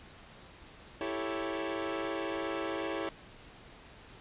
sawtooth chord, A dominant seventh, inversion second, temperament equal, 329.6 / 392 / 440 / 554.4 Hz, E4 / G4 / A4 / C#5, 0 / 0 / 0 / 0 cents, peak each -33 / -36 / -37 / -35 dBFS, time 1.01-3.09 s, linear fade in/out 0 ms, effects pink hiss -53 dBFS RMS until 4.2 s + resampled to 8000 Hz

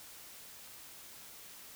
silence, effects white hiss -52 dBFS RMS until 1.75 s

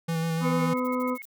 square tone with vibrato, 164.2 Hz, E3, 6 cents flat, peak -26 dBFS, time 0.08-0.74 s, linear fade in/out 10 ms, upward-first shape square, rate 6.8 Hz, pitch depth 16 cents each way
harmonic tone, 252.2 Hz, B3, 36 cents sharp, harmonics 1 / 2 / 4 / 5, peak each -27 / -30 / -33 / -34 dBFS, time 0.4-1.18 s, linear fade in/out 50 ms
sine tone with tremolo, 2179 Hz, C#7, 30 cents flat, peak -36 dBFS, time 0.44-1.22 s, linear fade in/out 0 ms, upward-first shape triangle, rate 6.8 Hz, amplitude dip 75%
violet noise bursts, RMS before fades -45 dBFS, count 7, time 0.77-1.254 s, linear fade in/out 2 ms, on 28 ms, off 48 ms
effects none

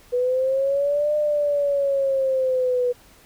sine linear two-way sweep, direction up then down, 488.4 to 602 to 488.4 Hz, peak -18 dBFS, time 0.12-2.93 s, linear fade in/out 20 ms, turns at 1.15 s, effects pink hiss -52 dBFS RMS until 3.25 s

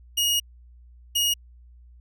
sawtooth tone pair in turn, 2876 / 2876 Hz, F#7 / F#7, -50 / -50 cents, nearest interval unison, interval 0 cents, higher neither, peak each -17 dBFS, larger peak neither, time 0.17-0.4 / 1.15-1.34 s, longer first, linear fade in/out 10 ms, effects added 60 Hz sine -47 dBFS peak until 2 s

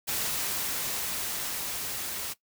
white noise with level ramp, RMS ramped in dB -30 to -35 dBFS, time 0.07-2.34 s, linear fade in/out 20 ms, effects noise-tail reverb RT60 0.1 s tail -17 dB re dry

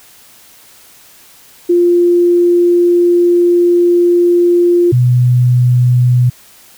sine tone pair in turn, 349.2 / 123.82 Hz, F4 / B2, 0 / +5 cents, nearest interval octave + tritone, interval 1795 cents, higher first, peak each -6 dBFS, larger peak neither, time 1.69-4.92 / 4.92-6.3 s, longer first, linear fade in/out 10 ms, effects white hiss -42 dBFS RMS until 6.77 s

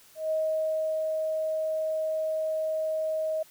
sine tone with ADSR envelope, 630 Hz, D#5, 21 cents sharp, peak -24 dBFS, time 0.15-3.43 s, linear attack 160 ms, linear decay 710 ms, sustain -2 dB, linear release 7 ms, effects white hiss -56 dBFS RMS until 3.5 s

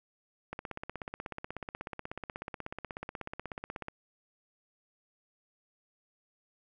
click train, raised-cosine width 0.5 ms, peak -23 dBFS, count 56, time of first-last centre 0.53-3.884 s, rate 16.4 Hz, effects none

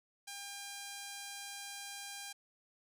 5% pulse tone, 802 Hz, G5, 39 cents sharp, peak -32 dBFS, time 0.27-2.33 s, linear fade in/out 10 ms, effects none

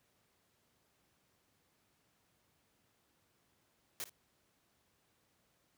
white noise with echo, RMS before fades -41 dBFS, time 4-4.04 s, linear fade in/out 0 ms, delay 55 ms, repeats 1, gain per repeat -15 dB, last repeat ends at 4.095 s, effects pink hiss -75 dBFS RMS until 5.77 s + high-pass 80 Hz 12 dB/octave

